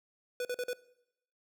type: tone bursts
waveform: square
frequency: 493.9 Hz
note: B4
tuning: in tune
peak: -33 dBFS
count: 4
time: 0.4-0.732 s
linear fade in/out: 2 ms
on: 50 ms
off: 44 ms
effects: noise-tail reverb RT60 0.8 s tail -20 dB re dry